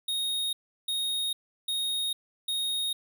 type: tone bursts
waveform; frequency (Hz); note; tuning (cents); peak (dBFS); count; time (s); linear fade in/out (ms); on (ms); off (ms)
square; 3729; A#7; 0; -28; 4; 0.08-2.93; 5; 450; 350
effects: none